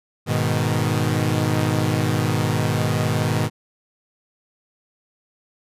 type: chord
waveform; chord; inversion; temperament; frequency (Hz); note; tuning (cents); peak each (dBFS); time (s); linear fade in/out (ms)
sawtooth; G# minor; none; equal; 103.83 / 123.47 / 155.56; G#2 / B2 / D#3; 0 / 0 / 0; -19; 0.26-3.5; 50
effects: resampled to 32000 Hz